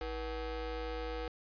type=ring-modulated tone; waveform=35% pulse; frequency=268.3 Hz; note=C4; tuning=44 cents sharp; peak=-32 dBFS; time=0.01-1.28 s; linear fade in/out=2 ms; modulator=214 Hz; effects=resampled to 11025 Hz